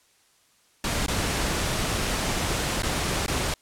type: noise with dropouts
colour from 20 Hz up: pink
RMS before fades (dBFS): -26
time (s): 0.84-3.54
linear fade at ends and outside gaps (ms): 2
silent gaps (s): 1.063-1.081 / 2.822-2.832 / 3.263-3.28
effects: white hiss -62 dBFS RMS until 3.61 s + low-pass 10000 Hz 12 dB/octave

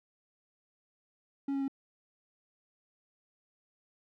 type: tone with pitch steps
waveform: triangle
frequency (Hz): 277.2 / 274.6 / 272.1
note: C#4 / C#4 / C#4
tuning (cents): 0 / -16 / -32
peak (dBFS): -28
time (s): 1.48-1.681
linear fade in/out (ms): 5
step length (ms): 67
effects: none

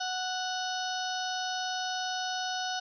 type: harmonic tone with a mistuned harmonic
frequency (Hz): 740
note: F#5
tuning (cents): 0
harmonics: 1 / 2 / 4 / 5 / 6 / 7 / 8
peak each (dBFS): -34 / -37 / -40 / -41 / -42 / -42 / -43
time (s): 0-2.8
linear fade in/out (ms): 10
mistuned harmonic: 6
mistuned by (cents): -32
effects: none

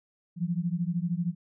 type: beating tone pair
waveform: sine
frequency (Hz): 167.4 / 180.4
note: E3 / F#3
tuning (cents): +27 / -44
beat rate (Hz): 13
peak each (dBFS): -29 / -30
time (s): 0.36-1.35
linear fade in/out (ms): 50
effects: none

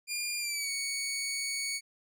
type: tone with pitch glide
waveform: 15% pulse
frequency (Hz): 2407 to 2233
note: D7 to C#7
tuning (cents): +42 to +12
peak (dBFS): -25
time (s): 0.07-1.81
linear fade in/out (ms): 50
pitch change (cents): -130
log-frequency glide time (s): 0.39-0.7
effects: none

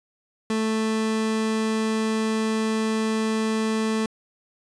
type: tone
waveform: 30% pulse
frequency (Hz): 220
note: A3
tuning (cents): 0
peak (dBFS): -19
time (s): 0.5-4.06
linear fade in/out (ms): 2
effects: resampled to 22050 Hz

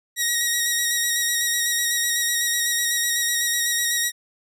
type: tone with vibrato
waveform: 10% pulse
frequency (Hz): 1892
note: A#6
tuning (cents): +25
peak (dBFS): -11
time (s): 0.16-4.12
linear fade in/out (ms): 50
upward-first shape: square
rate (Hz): 8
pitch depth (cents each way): 20
effects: none

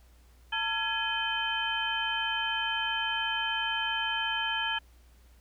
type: tone cluster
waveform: sine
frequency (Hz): 898 / 1361 / 1677 / 2512 / 3087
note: A5 / F6 / G#6 / D#7 / G7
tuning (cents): +35 / -45 / +16 / +16 / -27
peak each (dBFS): -34 / -40 / -33 / -37 / -32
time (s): 0.52-4.79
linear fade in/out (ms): 10
effects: added 60 Hz sine -55 dBFS peak until 5.4 s + pink hiss -65 dBFS RMS until 5.4 s

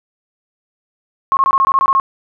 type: tone bursts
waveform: sine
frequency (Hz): 1082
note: C#6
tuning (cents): -42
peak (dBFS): -9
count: 10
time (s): 1.32-1.999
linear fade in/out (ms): 0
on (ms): 49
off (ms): 21
effects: none

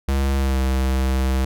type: tone with pitch glide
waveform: square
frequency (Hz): 68 to 65.65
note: C#2 to C2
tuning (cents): -33 to +6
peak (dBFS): -18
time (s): 0.08-1.45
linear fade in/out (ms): 5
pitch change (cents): -61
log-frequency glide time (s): 0.37-0.59
effects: none

